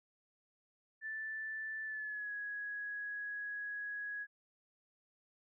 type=tone with pitch glide; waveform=sine; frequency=1760 to 1667.9 Hz; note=A6 to G#6; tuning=0 to +7 cents; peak=-39 dBFS; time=1.01-4.27 s; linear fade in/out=50 ms; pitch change=-93 cents; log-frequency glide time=1.84-2.32 s; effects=none